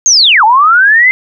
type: linear two-way sweep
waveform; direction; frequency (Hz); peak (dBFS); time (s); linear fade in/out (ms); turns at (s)
sine; down then up; 6630 to 829 to 2097; -3; 0.06-1.11; 0; 0.44
effects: none